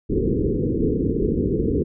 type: low-pass noise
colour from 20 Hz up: white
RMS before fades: -21 dBFS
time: 0.09-1.84 s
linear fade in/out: 20 ms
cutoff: 470 Hz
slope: 96 dB/octave
effects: none